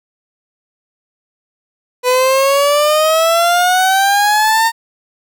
30% pulse exponential sweep, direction up, 495.3 to 920 Hz, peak -7 dBFS, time 2.03-4.72 s, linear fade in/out 50 ms, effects none

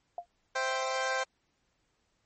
sine tone with exponential decay, 698.5 Hz, F5, in tune, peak -30 dBFS, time 0.18-0.26 s, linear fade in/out 2 ms, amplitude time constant 17 ms
20% pulse chord, C major, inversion none, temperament equal, 523.3 / 659.3 / 784 Hz, C5 / E5 / G5, 0 / 0 / 0 cents, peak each -27 / -33 / -29 dBFS, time 0.55-1.24 s, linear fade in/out 10 ms
effects pink hiss -75 dBFS RMS until 2.25 s + MP3 32 kbps

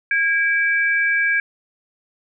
sine tone pair together, 1633 / 2315 Hz, G#6 / D7, -30 / -25 cents, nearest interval tritone, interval 605 cents, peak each -17 / -20 dBFS, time 0.11-1.4 s, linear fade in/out 2 ms, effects none

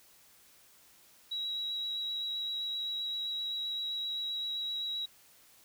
sine tone with vibrato, 3873 Hz, B7, 35 cents flat, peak -33 dBFS, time 1.31-5.06 s, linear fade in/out 10 ms, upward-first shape sine, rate 7.7 Hz, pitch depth 12 cents each way, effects white hiss -61 dBFS RMS until 5.64 s

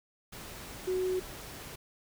sine tone in noise, 370 Hz, F#4, in tune, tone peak -28 dBFS, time 0.87-1.2 s, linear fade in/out 10 ms, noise pink, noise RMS -45 dBFS, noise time 0.32-1.76 s, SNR +14 dB, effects none

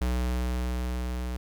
square tone with level ramp, 61.74 Hz, B1, in tune, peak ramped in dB -25 to -31 dBFS, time 0.01-1.37 s, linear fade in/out 5 ms, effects 11-bit

